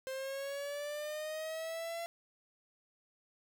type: linear sweep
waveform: 45% pulse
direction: up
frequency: 523.3 to 681 Hz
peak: -38 dBFS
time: 0.07-2.06 s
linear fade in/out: 0 ms
effects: none